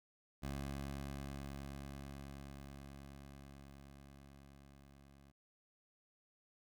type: tone with level ramp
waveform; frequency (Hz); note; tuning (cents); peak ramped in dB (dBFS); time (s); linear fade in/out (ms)
15% pulse; 69.3; C#2; 0; -34 to -55; 0.42-5.32; 20
effects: none